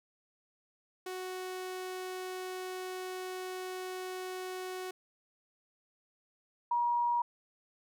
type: tone pair in turn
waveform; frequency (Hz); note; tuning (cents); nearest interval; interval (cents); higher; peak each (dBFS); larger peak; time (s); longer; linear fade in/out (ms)
sawtooth / sine; 370 / 954.7; F#4 / A#5; 0 / +41; octave + major third; 1641; second; -34 / -27; second; 1.06-4.91 / 6.71-7.22; first; 5
effects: none